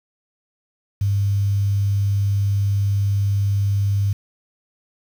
sine tone with quantisation, 100 Hz, G2, 35 cents sharp, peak -16 dBFS, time 1.01-4.13 s, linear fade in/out 5 ms, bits 7, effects none

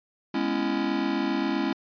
square chord, C# minor seventh, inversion second, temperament just, 207.9 / 249.5 / 277.2 / 332.6 Hz, G#3 / B3 / C#4 / E4, +2 / +18 / 0 / +16 cents, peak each -32 / -33 / -29 / -30 dBFS, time 0.34-1.73 s, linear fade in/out 5 ms, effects resampled to 11025 Hz

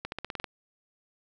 accelerating click train, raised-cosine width 0.3 ms, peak -18 dBFS, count 8, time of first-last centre 0.05-0.442 s, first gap 71 ms, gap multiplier 0.92, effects none

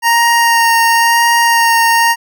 25% pulse tone with vibrato, 929 Hz, A#5, 6 cents flat, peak -4 dBFS, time 0.02-2.16 s, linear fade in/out 50 ms, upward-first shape sine, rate 0.97 Hz, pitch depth 14 cents each way, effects none

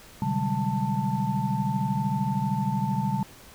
sine tone cluster, 127.4 / 146.9 / 189.6 / 202.6 / 887 Hz, C3 / D3 / F#3 / G#3 / A5, -46 / +1 / +43 / -43 / +14 cents, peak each -30 dBFS, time 0.22-3.23 s, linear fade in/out 2 ms, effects pink hiss -49 dBFS RMS until 3.54 s

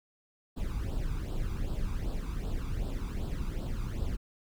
brown noise with flanger, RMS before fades -33 dBFS, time 0.56-4.17 s, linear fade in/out 20 ms, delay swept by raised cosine 0.23 to 0.85 ms, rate 2.6 Hz, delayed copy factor +0.75, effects none

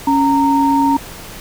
sine tone pair together, 277.2 / 923.8 Hz, C#4 / A#5, 0 / -16 cents, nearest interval octave + major sixth, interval 2084 cents, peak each -13 dBFS, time 0.07-0.97 s, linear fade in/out 5 ms, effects pink hiss -33 dBFS RMS until 1.4 s

